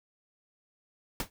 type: noise with exponential decay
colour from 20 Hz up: pink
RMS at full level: -28 dBFS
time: 1.2-1.3 s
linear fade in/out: 1 ms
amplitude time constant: 21 ms
effects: none